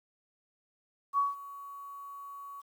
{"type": "tone with ADSR envelope", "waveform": "sine", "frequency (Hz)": 1125, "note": "C#6", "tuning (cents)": 25, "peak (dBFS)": -23, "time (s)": [1.13, 2.62], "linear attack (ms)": 49, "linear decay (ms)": 170, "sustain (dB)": -19, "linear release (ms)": 20, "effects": ["10-bit"]}